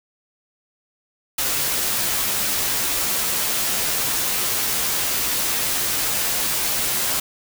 white noise with comb filter, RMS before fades -22 dBFS, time 1.38-7.2 s, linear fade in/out 5 ms, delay 12 ms, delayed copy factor -0.5, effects none

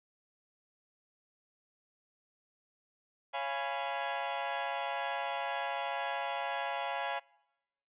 sawtooth chord, C# dominant seventh, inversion none, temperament equal with one note detuned, 554.4 / 689.6 / 830.6 / 987.8 Hz, C#5 / E#5 / G#5 / B5, 0 / -22 / 0 / 0 cents, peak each -37 / -35 / -33 / -37 dBFS, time 3.33-7.2 s, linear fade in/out 20 ms, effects noise-tail reverb RT60 1.0 s tail -25 dB re dry + resampled to 8000 Hz

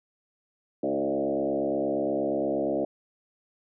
sine tone with frequency modulation, 449.6 Hz, A4, 37 cents sharp, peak -24 dBFS, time 0.83-2.85 s, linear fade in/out 5 ms, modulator 68.5 Hz, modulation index 3, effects none

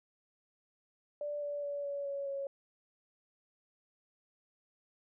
sine tone with pitch steps, 586 / 579.3 / 572.6 / 566 / 559.5 / 553.1 Hz, D5 / D5 / D5 / C#5 / C#5 / C#5, -4 / -24 / -44 / +36 / +16 / -4 cents, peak -35 dBFS, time 1.21-2.47 s, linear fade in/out 2 ms, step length 210 ms, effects none

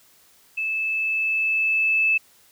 sine tone with level ramp, 2620 Hz, E7, 11 cents flat, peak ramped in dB -23 to -16 dBFS, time 0.57-2.18 s, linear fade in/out 10 ms, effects white hiss -56 dBFS RMS until 2.51 s

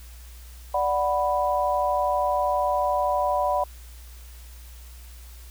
sine chord, B minor, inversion first, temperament equal, 587.3 / 740 / 987.8 Hz, D5 / F#5 / B5, 0 / 0 / 0 cents, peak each -25 dBFS, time 0.74-3.64 s, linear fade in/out 5 ms, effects added 60 Hz sine -41 dBFS peak until 5.5 s + white hiss -51 dBFS RMS until 5.5 s

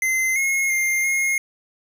square tone with pitch steps, 2067 / 2162 / 2111 / 2146 Hz, C7 / C#7 / C7 / C7, -22 / -44 / +15 / +43 cents, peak -19 dBFS, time 0.02-1.38 s, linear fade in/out 2 ms, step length 340 ms, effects none

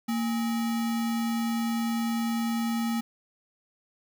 sine tone with sample-and-hold, 230 Hz, A#3, 23 cents flat, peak -25 dBFS, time 0.08-3.01 s, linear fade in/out 10 ms, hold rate 1050 Hz, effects none

